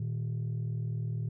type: tone pair together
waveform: sine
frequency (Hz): 115.51 / 155.4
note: A#2 / D#3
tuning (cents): -15 / -2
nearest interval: perfect fourth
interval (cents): 513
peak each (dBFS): -30 / -34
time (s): 0-1.29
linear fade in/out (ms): 5
effects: tanh soft clip ceiling -28 dBFS